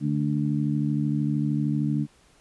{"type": "harmonic tone", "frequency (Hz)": 73.1, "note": "D2", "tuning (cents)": -7, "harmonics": [2, 3, 4], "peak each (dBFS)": [-25, -27, -28], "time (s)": [0, 2.07], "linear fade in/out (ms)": 50, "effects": ["pink hiss -59 dBFS RMS until 2.4 s", "resampled to 24000 Hz"]}